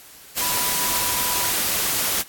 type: tone in noise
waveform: sine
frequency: 985 Hz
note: B5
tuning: 5 cents flat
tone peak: -30 dBFS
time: 0.4-1.52 s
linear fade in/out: 20 ms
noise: white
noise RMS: -22 dBFS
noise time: 0.36-2.23 s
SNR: -11 dB
effects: white hiss -45 dBFS RMS until 2.28 s + AAC 64 kbps